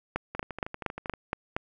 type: two click trains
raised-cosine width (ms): 0.5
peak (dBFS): -21 / -13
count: 11 / 7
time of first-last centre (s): 0.35-1.137 / 0.16-1.565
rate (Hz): 12.7 / 4.27
effects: none